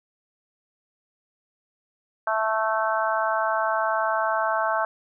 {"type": "harmonic tone", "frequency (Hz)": 219.8, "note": "A3", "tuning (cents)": -2, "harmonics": [3, 4, 5, 6, 7], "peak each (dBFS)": [-26, -27, -28, -29, -29], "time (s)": [2.27, 4.85], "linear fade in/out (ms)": 2, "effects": []}